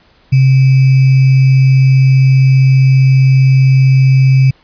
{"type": "tone with sample-and-hold", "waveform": "sine", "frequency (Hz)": 132.4, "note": "C3", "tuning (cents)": 21, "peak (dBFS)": -4, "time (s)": [0.32, 4.51], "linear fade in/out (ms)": 10, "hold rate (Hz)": 2450, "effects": ["pink hiss -49 dBFS RMS until 4.63 s", "resampled to 11025 Hz"]}